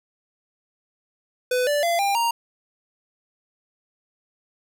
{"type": "tone with pitch steps", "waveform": "square", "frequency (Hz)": [500, 584.4, 683, 798.3, 933], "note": ["B4", "D5", "F5", "G5", "A#5"], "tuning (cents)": [21, -9, -39, 31, 1], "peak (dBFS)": -20, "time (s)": [1.51, 2.31], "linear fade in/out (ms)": 5, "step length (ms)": 160, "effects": []}